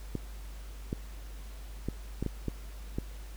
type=clicks; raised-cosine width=3 ms; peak=-19 dBFS; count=7; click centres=0.153 / 0.929 / 1.886 / 2.226 / 2.263 / 2.483 / 2.985 s; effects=added 50 Hz sine -41 dBFS peak until 3.36 s + pink hiss -54 dBFS RMS until 3.36 s